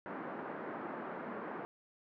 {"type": "band-pass noise", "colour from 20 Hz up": "pink", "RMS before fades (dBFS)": -43, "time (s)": [0.06, 1.65], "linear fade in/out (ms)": 0, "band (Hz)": [210, 1600], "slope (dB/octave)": 24, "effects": []}